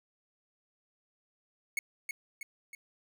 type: tone with echo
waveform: 45% pulse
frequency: 2200 Hz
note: C#7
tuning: 14 cents flat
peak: -29 dBFS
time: 1.77-1.79 s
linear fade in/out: 2 ms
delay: 320 ms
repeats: 3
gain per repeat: -5 dB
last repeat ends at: 2.75 s
effects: none